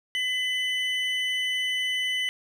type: tone pair together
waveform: triangle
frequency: 2019 / 2996 Hz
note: B6 / F#7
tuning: +38 / +21 cents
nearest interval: perfect fifth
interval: 683 cents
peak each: -26 dBFS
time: 0.15-2.29 s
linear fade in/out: 0 ms
effects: none